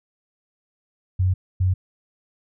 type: tone bursts at uneven times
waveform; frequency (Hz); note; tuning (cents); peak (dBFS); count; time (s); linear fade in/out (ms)
sine; 92.5; F#2; 0; -16; 2; 1.19-1.34 / 1.6-1.74; 10
effects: none